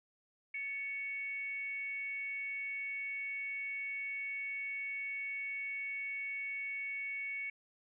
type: tone with frequency modulation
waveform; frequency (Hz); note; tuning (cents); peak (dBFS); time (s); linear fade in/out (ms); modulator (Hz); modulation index
sine; 2225; C#7; +6; -37; 0.54-7.5; 5; 487; 0.28
effects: none